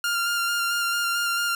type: tone with vibrato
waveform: sawtooth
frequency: 1396.9 Hz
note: F6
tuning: in tune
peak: -19 dBFS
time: 0.04-1.55 s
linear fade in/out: 2 ms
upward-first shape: square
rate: 4.5 Hz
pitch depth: 13 cents each way
effects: none